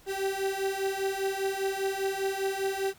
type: beating tone pair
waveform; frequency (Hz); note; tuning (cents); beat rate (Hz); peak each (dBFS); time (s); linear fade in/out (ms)
35% pulse; 385.9 / 390.9; G4 / G4; -27 / -5; 5; -30 / -29; 0.06-2.94; 50
effects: pink hiss -57 dBFS RMS until 2.98 s